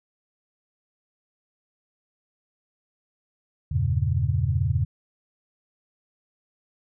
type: chord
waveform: sine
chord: E diminished seventh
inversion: none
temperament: equal with one note detuned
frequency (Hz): 82.41 / 97.6 / 116.54 / 138.59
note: E2 / G2 / Bb2 / Db3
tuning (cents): 0 / -7 / 0 / 0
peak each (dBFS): -26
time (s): 3.71-4.85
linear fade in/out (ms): 10
effects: none